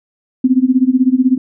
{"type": "tone with tremolo", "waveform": "sine", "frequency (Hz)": 257.1, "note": "C4", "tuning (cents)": -30, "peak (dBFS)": -5, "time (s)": [0.44, 1.38], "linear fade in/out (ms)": 5, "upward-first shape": "sine", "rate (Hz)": 16, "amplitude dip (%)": 90, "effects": []}